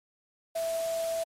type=tone in noise; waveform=sine; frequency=659.3 Hz; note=E5; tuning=in tune; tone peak=-28 dBFS; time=0.55-1.24 s; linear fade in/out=10 ms; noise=white; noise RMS=-41 dBFS; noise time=0.55-1.24 s; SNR=+10 dB; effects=low-pass 12000 Hz 12 dB/octave + MP3 64 kbps